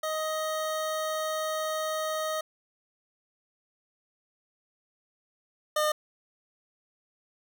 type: tone pair in turn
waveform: 25% pulse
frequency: 626 / 607.8 Hz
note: D#5 / D#5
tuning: +10 / -41 cents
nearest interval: minor second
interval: 51 cents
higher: first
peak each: -25 / -20 dBFS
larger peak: second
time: 0.03-2.41 / 5.76-5.92 s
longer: first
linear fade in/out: 5 ms
effects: none